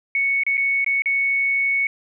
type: tone with dropouts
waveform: sine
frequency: 2217 Hz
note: C#7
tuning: in tune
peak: -17 dBFS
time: 0.15-1.87 s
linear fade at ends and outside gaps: 2 ms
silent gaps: 0.435-0.465 / 0.571-0.577 / 0.845-0.863 / 1.021-1.058 s
effects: none